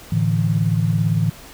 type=chord; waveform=sine; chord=A suspended fourth; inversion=none; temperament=equal; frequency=110 / 146.83 / 164.81 Hz; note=A2 / D3 / E3; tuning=0 / 0 / 0 cents; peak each=-19 / -22 / -19 dBFS; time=0.12-1.3 s; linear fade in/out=5 ms; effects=pink hiss -41 dBFS RMS until 1.53 s